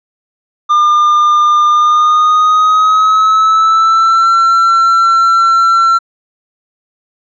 triangle tone with pitch glide, 1204 to 1351.4 Hz, D6 to E6, +43 to +43 cents, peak -4 dBFS, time 0.69-5.99 s, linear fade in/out 20 ms, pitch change +200 cents, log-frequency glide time 1.7-4.32 s, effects resampled to 16000 Hz

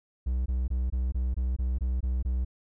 triangle tone bursts, 62.8 Hz, B1, 30 cents sharp, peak -23 dBFS, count 10, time 0.26-2.449 s, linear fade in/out 10 ms, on 200 ms, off 21 ms, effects none

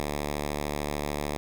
5% pulse tone, 73.42 Hz, D2, in tune, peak -18 dBFS, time 0-1.37 s, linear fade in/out 0 ms, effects none

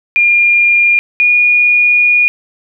sine tone pair in turn, 2409 / 2441 Hz, D7 / D#7, +43 / -34 cents, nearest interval unison, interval 23 cents, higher second, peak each -6 dBFS, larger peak neither, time 0.16-0.99 / 1.2-2.28 s, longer second, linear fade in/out 0 ms, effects none

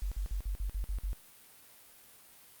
sine tone bursts, 47.77 Hz, G1, 44 cents flat, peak -31 dBFS, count 8, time 0.02-1.131 s, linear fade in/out 0 ms, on 96 ms, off 49 ms, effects white hiss -57 dBFS RMS until 2.6 s + Opus 48 kbps

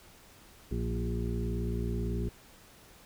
harmonic tone with a mistuned harmonic, 58.27 Hz, A#1, in tune, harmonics 1 / 2 / 3 / 4 / 6 / 7, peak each -33 / -36 / -38 / -39 / -41 / -41 dBFS, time 0.71-2.29 s, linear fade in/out 5 ms, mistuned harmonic 2, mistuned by -27 cents, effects pink hiss -56 dBFS RMS until 3.05 s

